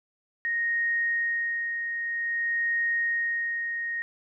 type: tone with tremolo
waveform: sine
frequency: 1864.7 Hz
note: A#6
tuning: in tune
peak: -23 dBFS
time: 0.45-4.02 s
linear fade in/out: 0 ms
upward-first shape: sine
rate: 0.52 Hz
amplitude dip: 45%
effects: none